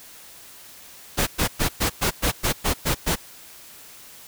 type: noise bursts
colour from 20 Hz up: pink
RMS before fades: -21 dBFS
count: 10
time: 1.17-3.16 s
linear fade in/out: 20 ms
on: 100 ms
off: 110 ms
effects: white hiss -45 dBFS RMS until 4.27 s